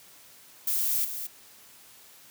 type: noise with echo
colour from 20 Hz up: violet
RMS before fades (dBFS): -27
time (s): 0.67-1.05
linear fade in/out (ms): 5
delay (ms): 220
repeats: 1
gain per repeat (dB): -8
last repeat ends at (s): 1.27
effects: white hiss -53 dBFS RMS until 2.3 s + high-pass 80 Hz 12 dB/octave